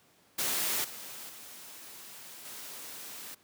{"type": "noise with level steps", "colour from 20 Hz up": "white", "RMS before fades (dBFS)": [-31, -44, -48, -44], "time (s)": [0.38, 3.35], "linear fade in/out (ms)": 10, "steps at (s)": [0.84, 1.29, 2.45], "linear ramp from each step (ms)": 5, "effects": ["pink hiss -64 dBFS RMS until 3.43 s", "high-pass 150 Hz 12 dB/octave"]}